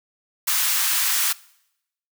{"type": "high-pass noise", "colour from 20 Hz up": "white", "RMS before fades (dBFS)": -21, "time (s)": [0.47, 1.33], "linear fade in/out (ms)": 10, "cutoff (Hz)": 990, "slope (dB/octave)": 24, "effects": ["noise-tail reverb RT60 0.8 s tail -22 dB re dry"]}